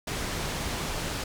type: low-pass noise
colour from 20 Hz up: pink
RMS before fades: -32 dBFS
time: 0.07-1.24 s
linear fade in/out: 5 ms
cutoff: 8900 Hz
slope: 12 dB/octave
effects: none